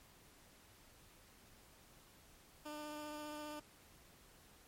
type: tone with vibrato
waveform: 15% pulse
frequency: 300 Hz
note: D4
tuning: 37 cents sharp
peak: -39 dBFS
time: 2.65-3.6 s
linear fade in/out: 10 ms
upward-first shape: triangle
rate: 15 Hz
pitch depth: 15 cents each way
effects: pink hiss -64 dBFS RMS until 4.67 s + MP3 64 kbps

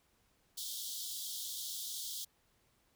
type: high-pass noise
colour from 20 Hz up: pink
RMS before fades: -42 dBFS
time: 0.57-2.25 s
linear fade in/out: 10 ms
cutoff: 3200 Hz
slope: 96 dB/octave
effects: pink hiss -73 dBFS RMS until 2.95 s

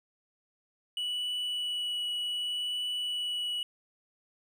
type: tone with vibrato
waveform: triangle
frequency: 2946 Hz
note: F#7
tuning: 8 cents flat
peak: -29 dBFS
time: 0.97-3.63 s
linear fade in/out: 2 ms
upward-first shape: triangle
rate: 0.66 Hz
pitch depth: 9 cents each way
effects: none

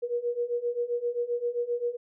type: beating tone pair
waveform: sine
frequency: 475.4 / 483 Hz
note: A#4 / B4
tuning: +34 / -39 cents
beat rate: 7.6 Hz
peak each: -31 / -29 dBFS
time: 0.02-1.97 s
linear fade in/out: 20 ms
effects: none

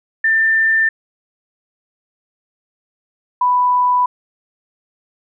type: tone pair in turn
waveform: sine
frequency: 1788 / 990.8 Hz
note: A6 / B5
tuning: +27 / +5 cents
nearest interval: minor seventh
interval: 1022 cents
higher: first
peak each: -11 dBFS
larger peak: neither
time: 0.24-0.89 / 3.41-4.06 s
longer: neither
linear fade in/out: 5 ms
effects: none

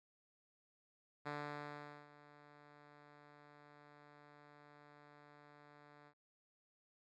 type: tone with ADSR envelope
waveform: 5% pulse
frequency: 146.83 Hz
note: D3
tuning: in tune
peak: -30 dBFS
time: 1.25-6.14 s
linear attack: 20 ms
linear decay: 800 ms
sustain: -19 dB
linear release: 70 ms
effects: low-pass 3000 Hz 12 dB/octave

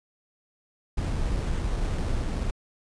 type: noise with sample-and-hold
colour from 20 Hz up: brown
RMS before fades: -27 dBFS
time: 0.97-2.51 s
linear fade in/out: 10 ms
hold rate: 4900 Hz
effects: resampled to 22050 Hz

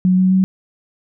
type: tone with pitch steps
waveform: sine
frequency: 184.1 / 186.24 / 188.4 Hz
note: F#3 / F#3 / F#3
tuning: -8 / +12 / +32 cents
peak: -10 dBFS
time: 0.05-0.44 s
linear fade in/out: 0 ms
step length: 130 ms
effects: none

